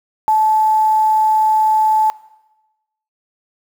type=tone with quantisation; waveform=sine; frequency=868 Hz; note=A5; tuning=24 cents flat; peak=-10 dBFS; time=0.28-2.1 s; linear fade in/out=0 ms; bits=6; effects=noise-tail reverb RT60 1.0 s tail -20 dB re dry